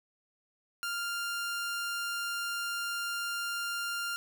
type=tone; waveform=sawtooth; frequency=1396.9 Hz; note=F6; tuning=in tune; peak=-29 dBFS; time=0.83-4.16 s; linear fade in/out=0 ms; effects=none